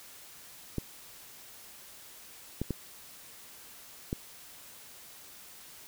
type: clicks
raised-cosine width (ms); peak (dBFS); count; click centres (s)
3; -18; 4; 0.783 / 2.616 / 2.707 / 4.129
effects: white hiss -51 dBFS RMS until 5.87 s